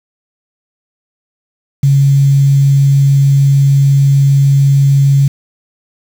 sine tone with quantisation, 138.7 Hz, C#3, 1 cent sharp, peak -5 dBFS, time 1.83-5.28 s, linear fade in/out 5 ms, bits 5, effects none

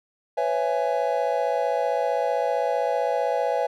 triangle chord, C# minor seventh, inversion third, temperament just, 498.9 / 554.4 / 665.2 / 831.5 Hz, B4 / C#5 / E5 / G#5, +17 / 0 / +16 / +2 cents, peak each -25 dBFS, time 0.37-3.67 s, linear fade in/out 10 ms, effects none

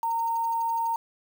sine tone with quantisation, 919 Hz, A#5, 25 cents flat, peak -24 dBFS, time 0.03-0.96 s, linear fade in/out 2 ms, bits 7, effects none

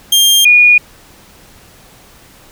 sawtooth / sine tone pair in turn, 3200 / 2446 Hz, G7 / D#7, +35 / -30 cents, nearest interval perfect fourth, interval 465 cents, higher first, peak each -3 dBFS, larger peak neither, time 0.12-0.45 / 0.45-0.78 s, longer neither, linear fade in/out 5 ms, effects pink hiss -42 dBFS RMS until 2.51 s

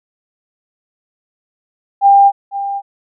sine tone with echo, 797 Hz, G5, 28 cents sharp, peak -4 dBFS, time 2.01-2.32 s, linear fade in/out 50 ms, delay 500 ms, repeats 1, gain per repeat -13 dB, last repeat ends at 2.82 s, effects none

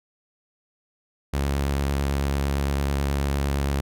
sawtooth tone with vibrato, 69.8 Hz, C#2, 13 cents sharp, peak -18 dBFS, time 1.33-3.81 s, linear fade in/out 10 ms, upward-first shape triangle, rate 9 Hz, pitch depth 25 cents each way, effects none

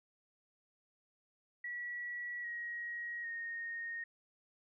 sine tone with pitch steps, 1935 / 1894.1 / 1854 Hz, B6 / A#6 / A#6, -36 / +27 / -10 cents, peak -39 dBFS, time 1.64-4.04 s, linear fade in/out 5 ms, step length 800 ms, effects none

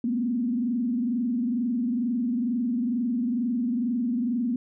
sine tone with frequency modulation, 240.9 Hz, B3, 43 cents flat, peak -23 dBFS, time 0.04-4.56 s, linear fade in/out 2 ms, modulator 22.2 Hz, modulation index 0.87, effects none

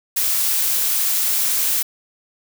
blue noise, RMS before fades -19 dBFS, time 0.16-1.83 s, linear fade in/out 10 ms, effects none

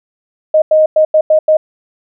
sine tone bursts at uneven times, 622.3 Hz, D#5, in tune, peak -5 dBFS, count 6, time 0.54-0.62 / 0.71-0.86 / 0.96-1.05 / 1.14-1.21 / 1.3-1.39 / 1.48-1.57 s, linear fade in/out 5 ms, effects none

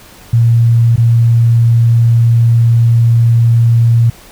sine tone with dropouts, 116.54 Hz, A#2, in tune, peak -5 dBFS, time 0.33-4.1 s, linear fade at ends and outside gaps 5 ms, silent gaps 0.96-0.978 s, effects pink hiss -38 dBFS RMS until 4.31 s

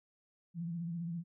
sine tone with vibrato, 169.4 Hz, E3, 48 cents sharp, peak -36 dBFS, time 0.54-1.24 s, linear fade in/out 50 ms, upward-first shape sine, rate 15 Hz, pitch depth 58 cents each way, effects none

